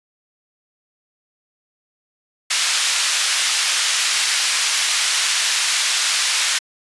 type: band-pass noise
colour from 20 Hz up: white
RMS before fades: -19 dBFS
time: 2.5-6.59 s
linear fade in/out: 10 ms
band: 1500 to 6400 Hz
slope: 12 dB/octave
effects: resampled to 24000 Hz